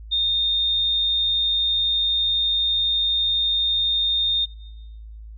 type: tone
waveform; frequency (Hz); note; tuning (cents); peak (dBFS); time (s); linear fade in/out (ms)
sine; 3656; A#7; -34; -18; 0.11-4.46; 20
effects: noise-tail reverb RT60 1.0 s tail -20 dB re dry + added 54 Hz sine -36 dBFS peak until 5.37 s